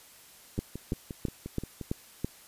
two click trains, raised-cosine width 3 ms, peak -16 / -24 dBFS, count 6 / 8, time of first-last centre 0.59-2.246 / 0.58-1.812 s, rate 3.02 / 5.68 Hz, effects white hiss -54 dBFS RMS until 2.47 s + resampled to 32000 Hz

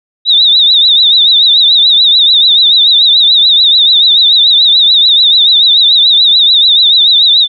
sine tone with vibrato, 3740 Hz, A#7, 5 cents sharp, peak -3 dBFS, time 0.25-7.48 s, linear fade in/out 50 ms, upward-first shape triangle, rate 6.9 Hz, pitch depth 130 cents each way, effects none

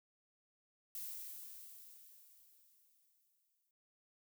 violet noise with exponential decay, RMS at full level -44 dBFS, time 0.95-3.71 s, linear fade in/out 2 ms, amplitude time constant 600 ms, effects none

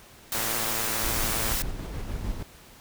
white noise, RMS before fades -29 dBFS, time 0.32-1.62 s, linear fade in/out 0 ms
click train, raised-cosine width 0.5 ms, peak -18 dBFS, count 132, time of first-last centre 0.35-1.52 s, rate 112 Hz
brown noise with tremolo, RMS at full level -31 dBFS, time 1.03-2.43 s, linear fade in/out 5 ms, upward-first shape square, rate 6.6 Hz, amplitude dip 30%
effects pink hiss -51 dBFS RMS until 2.8 s

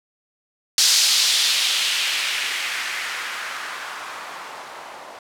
violet noise with low-pass filter sweep, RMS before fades -23 dBFS, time 0.78-5.19 s, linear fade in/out 2 ms, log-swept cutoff 5000 to 720 Hz, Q 1.6, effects none

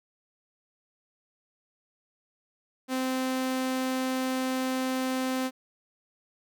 sawtooth tone, 259.3 Hz, C4, 15 cents flat, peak -23 dBFS, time 2.88-5.51 s, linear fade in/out 50 ms, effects none

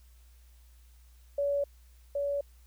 sine tone with echo, 568 Hz, C#5, 42 cents sharp, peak -26 dBFS, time 1.38-1.64 s, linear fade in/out 5 ms, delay 770 ms, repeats 1, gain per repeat -2 dB, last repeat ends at 2.41 s, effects added 60 Hz sine -54 dBFS peak until 2.66 s + white hiss -67 dBFS RMS until 2.66 s

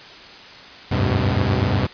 sawtooth tone cluster, 74.4 / 93.9 / 102.2 / 126 Hz, D2 / F#2 / G#2 / B2, +23 / +26 / -27 / +35 cents, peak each -23 / -18 / -18 / -18 dBFS, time 0.91-1.87 s, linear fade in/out 10 ms, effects white hiss -40 dBFS RMS until 1.93 s + resampled to 11025 Hz

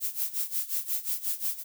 violet noise with tremolo, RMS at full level -28 dBFS, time 0-1.64 s, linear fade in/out 50 ms, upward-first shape sine, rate 5.6 Hz, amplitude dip 85%, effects none

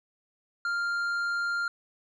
sine tone with tanh clipping, 1396.9 Hz, F6, in tune, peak -28 dBFS, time 0.65-1.68 s, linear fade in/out 2 ms, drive 7 dB, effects none

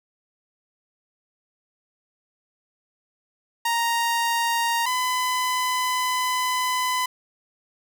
sawtooth tone pair in turn, 932.3 / 1007.8 Hz, A#5 / B5, 0 / +35 cents, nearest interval minor second, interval 135 cents, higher second, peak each -17 / -18 dBFS, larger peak first, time 3.65-4.86 / 4.86-7.06 s, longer second, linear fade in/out 5 ms, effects none

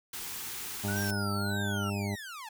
white band-stop noise, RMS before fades -39 dBFS, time 0.13-1.11 s, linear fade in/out 5 ms, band 490 to 740 Hz, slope 96 dB/octave
harmonic tone, 100.8 Hz, G2, 49 cents sharp, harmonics 1 / 2 / 3 / 4 / 6 / 7 / 8 / 9, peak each -33 / -34 / -44 / -41 / -44 / -48 / -46 / -48 dBFS, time 0.83-2.16 s, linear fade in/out 20 ms
sine tone with vibrato, 1447 Hz, F#6, 39 cents flat, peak -35 dBFS, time 0.88-1.9 s, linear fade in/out 5 ms, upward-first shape triangle, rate 1.7 Hz, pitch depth 170 cents each way
sawtooth linear sweep, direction down, 5780 to 821 Hz, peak -37 dBFS, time 0.96-2.49 s, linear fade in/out 5 ms
effects none

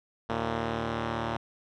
5% pulse tone pair together, 76.49 / 114.6 Hz, D#2 / A#2, -29 / -29 cents, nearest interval perfect fifth, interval 700 cents, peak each -24 / -19 dBFS, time 0.29-1.37 s, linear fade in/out 5 ms, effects low-pass 3000 Hz 12 dB/octave

